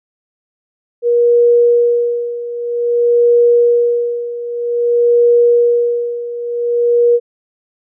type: tone with tremolo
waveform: sine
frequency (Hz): 476.8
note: A#4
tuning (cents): +39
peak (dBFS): -6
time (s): 1.02-7.2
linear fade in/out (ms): 50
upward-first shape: sine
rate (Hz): 0.52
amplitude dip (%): 80
effects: none